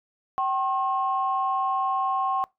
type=tone pair together; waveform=sine; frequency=769.6 / 1075 Hz; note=G5 / C6; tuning=-32 / +47 cents; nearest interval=tritone; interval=579 cents; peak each=-25 / -24 dBFS; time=0.38-2.44 s; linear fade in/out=0 ms; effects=noise-tail reverb RT60 0.2 s tail -24 dB re dry + tanh soft clip ceiling -14 dBFS